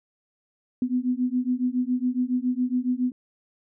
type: beating tone pair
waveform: sine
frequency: 246.9 / 254.1 Hz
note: B3 / B3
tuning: 0 / +49 cents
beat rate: 7.2 Hz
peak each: -25 dBFS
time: 0.82-3.12 s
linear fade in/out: 2 ms
effects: none